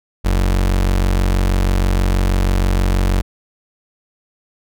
35% pulse tone, 46.25 Hz, F#1, in tune, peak -11 dBFS, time 0.24-3.22 s, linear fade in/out 20 ms, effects none

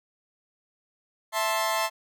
sawtooth chord, A minor, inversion second, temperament equal with one note detuned, 659.3 / 880 / 1055 Hz, E5 / A5 / C6, 0 / 0 / +14 cents, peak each -25 dBFS, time 1.32-1.9 s, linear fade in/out 50 ms, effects none

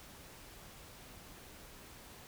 silence, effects pink hiss -54 dBFS RMS until 2.27 s

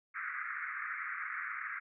pink band-pass noise, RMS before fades -40 dBFS, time 0.14-1.8 s, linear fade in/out 20 ms, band 1200 to 2200 Hz, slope 96 dB/octave, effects none

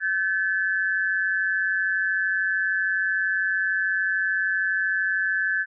sine tone pair together, 1536 / 1722.9 Hz, G6 / A6, -36 / -37 cents, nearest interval major second, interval 199 cents, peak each -24 dBFS, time 0-5.66 s, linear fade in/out 50 ms, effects none

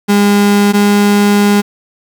35% pulse tone pair in turn, 203.6 / 204.4 Hz, G#3 / G#3, -34 / -27 cents, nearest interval unison, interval 7 cents, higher second, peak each -5 dBFS, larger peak neither, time 0.08-0.73 / 0.73-1.62 s, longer second, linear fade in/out 20 ms, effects 7-bit

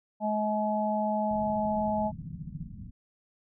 harmonic tone, 212.6 Hz, G#3, 41 cents sharp, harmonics 1 / 3 / 4, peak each -30 / -30 / -30 dBFS, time 0.2-2.12 s, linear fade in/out 50 ms
white low-pass noise, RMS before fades -43 dBFS, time 1.3-2.91 s, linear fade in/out 10 ms, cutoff 220 Hz, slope 48 dB/octave
sine tone bursts, 158.2 Hz, D#3, 29 cents sharp, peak -35 dBFS, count 8, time 2.11-2.64 s, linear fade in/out 10 ms, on 40 ms, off 30 ms
effects none

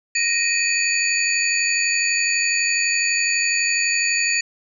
sine tone cluster, 1869 / 2452 / 2544 / 4536 / 6900 Hz, A#6 / D#7 / D#7 / C#8 / A8, +4 / -26 / +38 / +39 / -35 cents, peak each -24 dBFS, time 0.15-4.41 s, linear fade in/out 5 ms, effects none

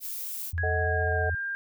violet noise, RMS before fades -35 dBFS, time 0-0.53 s, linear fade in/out 50 ms
sine tone with vibrato, 84.5 Hz, E2, 43 cents sharp, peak -27 dBFS, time 0.53-1.35 s, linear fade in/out 5 ms, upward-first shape triangle, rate 15 Hz, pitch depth 80 cents each way
sine tone with pitch glide, 1661.2 to 1599.1 Hz, G#6 to G6, 0 to +34 cents, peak -29 dBFS, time 0.58-1.55 s, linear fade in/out 0 ms, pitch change -66 cents, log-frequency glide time 0.77-1.23 s
sine chord, D# diminished, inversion second, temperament equal with one note detuned, 440 / 626.6 / 740 Hz, A4 / D#5 / F#5, 0 / +12 / 0 cents, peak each -32 dBFS, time 0.63-1.3 s, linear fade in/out 5 ms
effects none

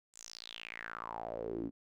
sawtooth tone with band-pass filter sweep, 56.7 Hz, A#1, 47 cents flat, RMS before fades -43 dBFS, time 0.13-1.71 s, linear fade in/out 50 ms, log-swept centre 8000 to 260 Hz, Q 6.3, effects none

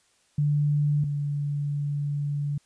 sine tone pair in turn, 146.83 / 144.56 Hz, D3 / D3, 0 / -27 cents, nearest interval unison, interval 27 cents, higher first, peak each -20 / -25 dBFS, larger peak first, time 0.38-1.04 / 1.04-2.58 s, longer second, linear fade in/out 5 ms, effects white hiss -65 dBFS RMS until 2.65 s + resampled to 22050 Hz

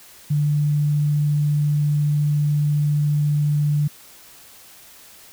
sine tone, 147.6 Hz, D3, 9 cents sharp, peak -16 dBFS, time 0.3-3.88 s, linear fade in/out 10 ms, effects white hiss -46 dBFS RMS until 5.32 s

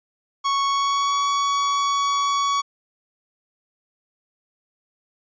45% pulse tone with pitch glide, 1108.7 to 1125.5 Hz, C#6 to C#6, 0 to +26 cents, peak -19 dBFS, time 0.44-2.62 s, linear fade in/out 20 ms, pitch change +26 cents, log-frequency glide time 0.65-1.17 s, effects resampled to 16000 Hz

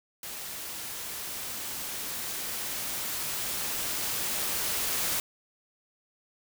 white noise with level ramp, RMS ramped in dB -39 to -29 dBFS, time 0.23-5.2 s, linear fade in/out 2 ms, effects none

